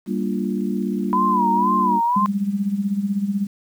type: chord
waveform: sine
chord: G minor seventh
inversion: none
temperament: equal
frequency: 196 / 233.1 / 293.7 / 349.2 Hz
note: G3 / Bb3 / D4 / F4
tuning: 0 / 0 / 0 / 0 cents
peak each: -23 / -25 / -29 / -29 dBFS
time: 0.06-2.01 s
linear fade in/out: 50 ms
type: tone with vibrato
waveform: sine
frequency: 987.8 Hz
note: B5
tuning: in tune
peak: -16 dBFS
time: 1.13-2.26 s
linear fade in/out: 0 ms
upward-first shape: sine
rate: 2 Hz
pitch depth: 110 cents each way
type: tone with tremolo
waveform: sine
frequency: 200.3 Hz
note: G3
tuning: 38 cents sharp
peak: -16 dBFS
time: 2.16-3.47 s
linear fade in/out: 5 ms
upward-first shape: sine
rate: 16 Hz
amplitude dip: 70%
effects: 8-bit